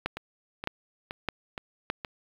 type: two click trains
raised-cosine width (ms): 0.3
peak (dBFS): -18 / -11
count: 5 / 4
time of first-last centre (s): 0.17-2.048 / 0.06-1.9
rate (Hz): 2.13 / 1.63
effects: low-pass 4000 Hz 12 dB/octave + 7-bit